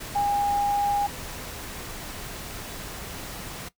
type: tone in noise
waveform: sine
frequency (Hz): 813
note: G#5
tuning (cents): -37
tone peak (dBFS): -21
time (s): 0.15-1.07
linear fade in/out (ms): 10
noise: pink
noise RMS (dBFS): -37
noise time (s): 0-3.69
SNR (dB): +13
effects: noise-tail reverb RT60 0.1 s tail -17 dB re dry